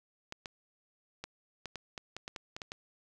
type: clicks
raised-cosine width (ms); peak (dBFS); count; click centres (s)
0.2; -23; 12; 0.324 / 0.458 / 1.24 / 1.657 / 1.757 / 1.978 / 2.166 / 2.279 / 2.362 / 2.565 / 2.618 / 2.719
effects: none